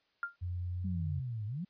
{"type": "tone with exponential decay", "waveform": "sine", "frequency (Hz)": 1396.9, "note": "F6", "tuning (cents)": 0, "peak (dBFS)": -29, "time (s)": [0.23, 0.36], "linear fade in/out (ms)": 1, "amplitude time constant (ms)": 27}
{"type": "tone with pitch glide", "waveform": "sine", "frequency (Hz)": [89, 90.24], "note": ["F2", "F#2"], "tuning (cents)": [33, -43], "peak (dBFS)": -34, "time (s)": [0.41, 1.21], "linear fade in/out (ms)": 20, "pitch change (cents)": 24, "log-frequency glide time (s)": [0.65, 0.88]}
{"type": "exponential two-way sweep", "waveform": "sine", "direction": "down then up", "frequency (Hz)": [196, 101.4, 196], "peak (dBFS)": -35, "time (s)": [0.84, 1.65], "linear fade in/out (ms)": 10, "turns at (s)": 1.46}
{"effects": ["white hiss -74 dBFS RMS until 1.69 s", "resampled to 11025 Hz"]}